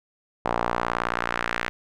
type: tone with band-pass filter sweep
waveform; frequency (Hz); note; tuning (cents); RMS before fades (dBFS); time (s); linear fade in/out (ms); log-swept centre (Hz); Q
sawtooth; 58.9; A#1; +19; -27; 0.45-1.69; 0; 860 to 1900; 1.7
effects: none